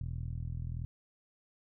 10% pulse tone with low-pass filter, 41 Hz, E1, 9 cents flat, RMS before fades -38 dBFS, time 0.01-0.85 s, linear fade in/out 0 ms, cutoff 110 Hz, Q 2.3, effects none

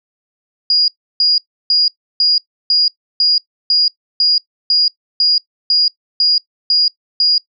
sine tone bursts, 4867 Hz, D#8, 39 cents flat, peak -9 dBFS, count 14, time 0.7-7.38 s, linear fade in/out 2 ms, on 180 ms, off 320 ms, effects noise-tail reverb RT60 0.1 s tail -21 dB re dry

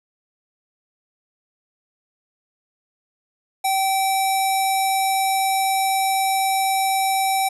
square tone with low-pass filter, 772 Hz, G5, 27 cents flat, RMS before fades -20 dBFS, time 3.64-7.49 s, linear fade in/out 10 ms, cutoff 11000 Hz, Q 3.4, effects none

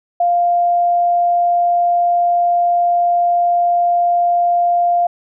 sine tone, 698.5 Hz, F5, in tune, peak -11 dBFS, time 0.2-5.07 s, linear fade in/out 5 ms, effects none

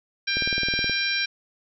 harmonic tone, 794 Hz, G5, 22 cents sharp, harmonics 2 / 3 / 4 / 5 / 6 / 7, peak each -28 / -27 / -34 / -29 / -35 / -30 dBFS, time 0.27-1.26 s, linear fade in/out 10 ms
click train, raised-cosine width 2 ms, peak -19 dBFS, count 11, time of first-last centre 0.37-0.896 s, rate 19 Hz
effects none

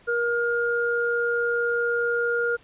sine tone pair together, 473.1 / 1417.7 Hz, A#4 / F6, +26 / +26 cents, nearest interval octave + perfect fifth, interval 1900 cents, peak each -24 dBFS, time 0.07-2.57 s, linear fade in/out 20 ms, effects pink hiss -55 dBFS RMS until 2.63 s + resampled to 8000 Hz

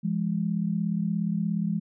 sine tone pair together, 170 / 207 Hz, F3 / G#3, -46 / -5 cents, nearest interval minor third, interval 341 cents, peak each -27 dBFS, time 0.03-1.8 s, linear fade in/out 20 ms, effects none

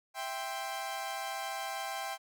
sawtooth chord, C major, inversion first, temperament equal with one note detuned, 659.3 / 786.3 / 1046.5 Hz, E5 / G5 / C6, 0 / +5 / 0 cents, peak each -39 / -34 / -39 dBFS, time 0.14-2.18 s, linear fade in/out 50 ms, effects none

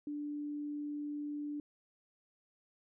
sine tone, 293.7 Hz, D4, in tune, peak -37 dBFS, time 0.07-1.6 s, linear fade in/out 2 ms, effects none

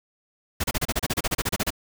pink noise bursts, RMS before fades -24 dBFS, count 16, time 0.6-1.705 s, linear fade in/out 10 ms, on 40 ms, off 31 ms, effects none

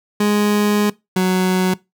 30% pulse tone pair in turn, 207.7 / 185.07 Hz, G#3 / F#3, 0 / +1 cents, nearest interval major second, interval 199 cents, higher first, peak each -11 dBFS, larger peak neither, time 0.2-0.9 / 1.16-1.74 s, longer first, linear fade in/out 5 ms, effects noise-tail reverb RT60 0.2 s tail -21 dB re dry

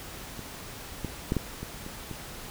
clicks, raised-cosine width 3 ms, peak -27 / -18 / -12 / -13 / -22 / -26 / -22 dBFS, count 7, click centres 0.393 / 1.047 / 1.321 / 1.367 / 1.63 / 1.864 / 2.113 s, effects pink hiss -42 dBFS RMS until 2.5 s

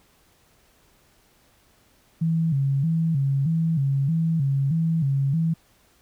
sine tone with vibrato, 150 Hz, D3, 37 cents sharp, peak -19 dBFS, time 2.21-5.54 s, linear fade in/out 10 ms, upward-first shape square, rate 1.6 Hz, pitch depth 150 cents each way, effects pink hiss -60 dBFS RMS until 6.01 s

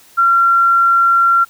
sine tone, 1370 Hz, F6, 34 cents flat, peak -8 dBFS, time 0.17-1.45 s, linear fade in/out 20 ms, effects white hiss -46 dBFS RMS until 1.49 s

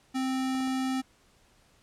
square tone, 261.6 Hz, C4, in tune, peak -28 dBFS, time 0.14-1.02 s, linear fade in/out 20 ms
clicks, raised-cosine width 1 ms, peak -34 dBFS, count 3, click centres 0.55 / 0.606 / 0.675 s
effects pink hiss -63 dBFS RMS until 1.82 s + low-pass 10000 Hz 12 dB/octave

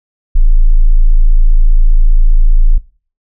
sine tone, 27.5 Hz, A0, in tune, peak -3 dBFS, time 0.35-2.78 s, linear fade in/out 10 ms, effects noise-tail reverb RT60 0.4 s tail -17 dB re dry

